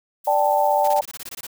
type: noise with tremolo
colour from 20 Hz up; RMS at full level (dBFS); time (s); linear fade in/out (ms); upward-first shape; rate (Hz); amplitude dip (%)
violet; -37; 0.24-0.99; 10; sine; 15; 30
type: chord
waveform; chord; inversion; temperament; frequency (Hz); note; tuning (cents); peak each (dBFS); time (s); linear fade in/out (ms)
sine; D suspended fourth; none; equal; 587.3 / 784 / 880; D5 / G5 / A5; 0 / 0 / 0; -20; 0.27-1.01; 5
type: noise bursts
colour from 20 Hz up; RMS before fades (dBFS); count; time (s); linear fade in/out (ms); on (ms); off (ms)
white; -34; 11; 0.84-1.468; 5; 38; 21
effects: none